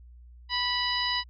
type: harmonic tone with a mistuned harmonic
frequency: 987.8 Hz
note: B5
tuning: in tune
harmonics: 1 / 2 / 3 / 4 / 5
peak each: -32 / -32 / -32 / -32 / -32 dBFS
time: 0.49-1.24 s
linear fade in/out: 50 ms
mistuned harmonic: 2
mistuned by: -16 cents
effects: added 60 Hz sine -47 dBFS peak until 1.29 s